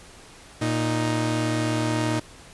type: tone pair together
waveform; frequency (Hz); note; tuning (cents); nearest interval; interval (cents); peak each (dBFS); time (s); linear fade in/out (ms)
sawtooth; 116.53 / 311.1; A#2 / D#4; 0 / 0; octave + perfect fourth; 1700; -21; 0.61-2.2; 10
effects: pink hiss -47 dBFS RMS until 2.53 s + resampled to 24000 Hz